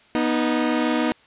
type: tone pair together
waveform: sawtooth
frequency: 244.3 / 311.1 Hz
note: B3 / D#4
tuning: -19 / 0 cents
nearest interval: major third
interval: 419 cents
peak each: -18 dBFS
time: 0.15-1.12 s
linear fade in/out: 0 ms
effects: white hiss -54 dBFS RMS until 1.26 s + resampled to 8000 Hz